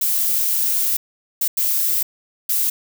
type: noise bursts at uneven times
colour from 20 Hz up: violet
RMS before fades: -19 dBFS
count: 4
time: 0.01-0.97 / 1.41-1.48 / 1.57-2.03 / 2.49-2.7 s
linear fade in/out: 5 ms
effects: none